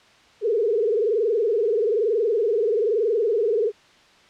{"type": "tone with frequency modulation", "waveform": "sine", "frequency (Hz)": 440, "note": "A4", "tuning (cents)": 0, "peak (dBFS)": -18, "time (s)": [0.41, 3.72], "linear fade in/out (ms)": 50, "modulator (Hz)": 21.1, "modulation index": 1.9, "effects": ["white hiss -53 dBFS RMS until 4.29 s", "low-pass 4000 Hz 12 dB/octave"]}